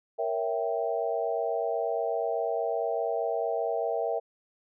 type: chord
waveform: sine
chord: A# diminished seventh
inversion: none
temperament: equal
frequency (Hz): 466.2 / 554.4 / 659.3 / 784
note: A#4 / C#5 / E5 / G5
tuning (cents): 0 / 0 / 0 / 0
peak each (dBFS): -31 / -35 / -30 / -34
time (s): 0.18-4.2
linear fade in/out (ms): 20
effects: none